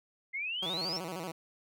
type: exponential sweep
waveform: sine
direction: up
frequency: 2062 to 5588 Hz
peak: -33 dBFS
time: 0.33-0.99 s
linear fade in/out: 20 ms
type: tone with vibrato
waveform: 10% pulse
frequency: 174.5 Hz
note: F3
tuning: 1 cent flat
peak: -29 dBFS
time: 0.62-1.32 s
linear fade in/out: 10 ms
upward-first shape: square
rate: 13 Hz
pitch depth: 120 cents each way
effects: none